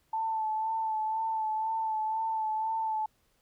sine tone with vibrato, 880 Hz, A5, in tune, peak -28 dBFS, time 0.13-3.06 s, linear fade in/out 5 ms, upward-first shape sine, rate 2 Hz, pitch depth 27 cents each way, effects pink hiss -71 dBFS RMS until 3.41 s

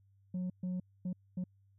sine tone bursts at uneven times, 182 Hz, F#3, 28 cents flat, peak -31 dBFS, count 4, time 0.34-0.5 / 0.63-0.8 / 1.05-1.13 / 1.37-1.44 s, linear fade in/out 5 ms, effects tanh soft clip ceiling -33 dBFS + added 98 Hz sine -64 dBFS peak until 1.78 s

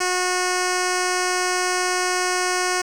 10% pulse tone with low-pass filter, 363.8 Hz, F#4, 29 cents flat, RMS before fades -22 dBFS, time 0-2.82 s, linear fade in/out 10 ms, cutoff 7500 Hz, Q 3.6, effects 7-bit

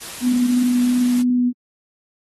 white noise, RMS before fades -33 dBFS, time 0-1.23 s, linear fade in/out 20 ms
sine tone with vibrato, 246.9 Hz, B3, in tune, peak -14 dBFS, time 0.21-1.53 s, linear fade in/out 50 ms, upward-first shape triangle, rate 3 Hz, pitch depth 9 cents each way
effects AAC 32 kbps

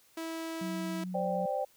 sawtooth tone, 326.3 Hz, E4, 18 cents flat, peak -32 dBFS, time 0.17-1.04 s, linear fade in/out 5 ms
sine tone with pitch glide, 185 to 182.03 Hz, F#3 to F#3, 0 to -28 cents, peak -35 dBFS, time 0.61-1.46 s, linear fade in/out 5 ms, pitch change -28 cents, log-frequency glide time 0.74-1.29 s
sine chord, C suspended second, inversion none, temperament just, 523.3 / 588.7 / 784.9 Hz, C5 / D5 / G5, 0 / +4 / +2 cents, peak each -34 dBFS, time 1.14-1.65 s, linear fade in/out 10 ms
effects white hiss -64 dBFS RMS until 1.76 s

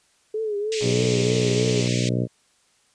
sine tone with vibrato, 423.8 Hz, G#4, 35 cents sharp, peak -23 dBFS, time 0.34-1.82 s, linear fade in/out 5 ms, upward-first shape triangle, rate 3.2 Hz, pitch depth 96 cents each way
pink band-pass noise, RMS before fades -31 dBFS, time 0.72-2.09 s, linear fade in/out 0 ms, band 2100 to 7800 Hz, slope 48 dB/octave
harmonic tone, 61 Hz, B1, 21 cents flat, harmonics 2 / 3 / 4 / 5 / 6 / 7 / 8 / 9 / 10, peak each -23 / -27 / -29 / -31 / -33 / -34 / -35 / -36 / -37 dBFS, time 0.81-2.28 s, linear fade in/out 50 ms
click train, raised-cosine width 1 ms, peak -27 dBFS, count 107, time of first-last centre 0.81-1.875 s, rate 99.5 Hz
effects white hiss -62 dBFS RMS until 2.94 s + resampled to 22050 Hz

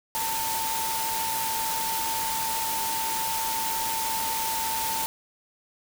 sine tone in noise, 897 Hz, A5, 33 cents sharp, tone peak -29 dBFS, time 0.15-5.06 s, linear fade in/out 0 ms, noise white, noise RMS -30 dBFS, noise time 0.15-5.06 s, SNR -2 dB, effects none

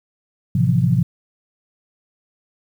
sine chord, F major seventh, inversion first, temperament equal with one note detuned, 110 / 130.81 / 164.81 / 178.08 Hz, A2 / C3 / E3 / F3, 0 / 0 / 0 / +34 cents, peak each -20 / -17 / -20 / -20 dBFS, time 0.55-1.03 s, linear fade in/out 5 ms, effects 8-bit

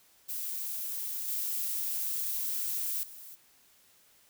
violet noise with level steps, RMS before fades -36 / -33 / -48 dBFS, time 0.28-3.36 s, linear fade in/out 20 ms, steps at 1.28 / 3.03 s, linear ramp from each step 2 ms, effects white hiss -63 dBFS RMS until 4.29 s

